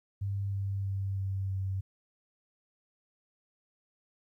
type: tone with pitch steps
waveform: sine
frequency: 99.2 / 98.34 / 97.5 / 96.65 / 95.82 Hz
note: G2 / G2 / G2 / G2 / G2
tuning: +21 / +6 / -9 / -24 / -39 cents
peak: -30 dBFS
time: 0.21-1.81 s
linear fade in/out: 10 ms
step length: 320 ms
effects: 12-bit